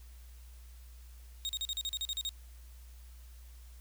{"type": "tone bursts", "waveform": "35% pulse", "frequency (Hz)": 3729, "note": "A#7", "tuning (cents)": 0, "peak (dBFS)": -31, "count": 11, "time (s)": [1.45, 2.291], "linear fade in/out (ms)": 0, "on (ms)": 41, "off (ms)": 39, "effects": ["added 60 Hz sine -49 dBFS peak until 3.8 s", "white hiss -63 dBFS RMS until 3.8 s"]}